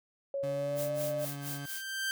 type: tone with pitch glide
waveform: sine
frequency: 554.4 to 597.6 Hz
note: C#5 to D5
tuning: 0 to +30 cents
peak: -31 dBFS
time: 0.34-1.25 s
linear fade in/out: 2 ms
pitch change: +130 cents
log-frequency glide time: 0.48-0.96 s
type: tone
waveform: 30% pulse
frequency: 141.7 Hz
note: C#3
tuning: 38 cents sharp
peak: -36 dBFS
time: 0.43-1.66 s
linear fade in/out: 5 ms
type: noise with tremolo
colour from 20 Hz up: blue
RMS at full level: -39 dBFS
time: 0.75-1.92 s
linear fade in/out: 50 ms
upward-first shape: sine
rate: 4.3 Hz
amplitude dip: 100%
type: tone with exponential growth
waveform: sawtooth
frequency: 1568 Hz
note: G6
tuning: in tune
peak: -26 dBFS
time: 0.86-2.11 s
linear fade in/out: 0 ms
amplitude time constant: 270 ms
effects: none